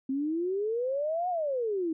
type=exponential two-way sweep; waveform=sine; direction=up then down; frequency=261 to 740 to 311.6 Hz; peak=-27 dBFS; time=0.09-1.93 s; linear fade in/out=5 ms; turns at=1.29 s; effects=none